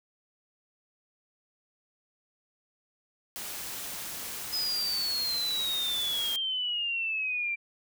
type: noise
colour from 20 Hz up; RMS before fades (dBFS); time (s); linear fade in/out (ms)
white; -38; 3.36-6.36; 0
type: exponential sweep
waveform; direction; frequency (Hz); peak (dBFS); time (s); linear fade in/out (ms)
sine; down; 5080 to 2349; -28; 4.52-7.56; 20
effects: none